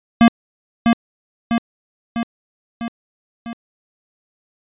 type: tone with echo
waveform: square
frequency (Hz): 233.1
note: A#3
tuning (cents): 0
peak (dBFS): -7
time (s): 0.21-0.28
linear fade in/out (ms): 0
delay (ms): 650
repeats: 5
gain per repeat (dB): -4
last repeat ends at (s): 3.53
effects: resampled to 8000 Hz